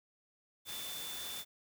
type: tone in noise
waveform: sine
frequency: 3520 Hz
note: A7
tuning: in tune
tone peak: -44 dBFS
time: 0.65-1.45 s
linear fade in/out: 50 ms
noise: white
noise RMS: -44 dBFS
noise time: 0.65-1.45 s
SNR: -3 dB
effects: none